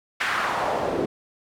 pink noise with band-pass filter sweep, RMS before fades -25 dBFS, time 0.2-1.06 s, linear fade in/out 10 ms, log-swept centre 1900 to 380 Hz, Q 2.1, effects none

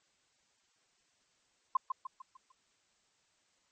sine tone with echo, 1046.5 Hz, C6, in tune, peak -23 dBFS, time 1.75-1.77 s, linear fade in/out 5 ms, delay 150 ms, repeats 5, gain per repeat -7 dB, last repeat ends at 2.52 s, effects white hiss -73 dBFS RMS until 3.71 s + MP3 32 kbps

